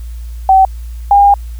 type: tone pair in turn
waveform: sine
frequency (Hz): 766 / 806.6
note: G5 / G5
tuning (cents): -40 / +49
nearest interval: minor second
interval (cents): 89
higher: second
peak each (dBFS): -3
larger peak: neither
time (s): 0.49-0.65 / 1.11-1.34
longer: second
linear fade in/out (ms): 2
effects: added 58 Hz sine -22 dBFS peak until 1.59 s + white hiss -46 dBFS RMS until 1.59 s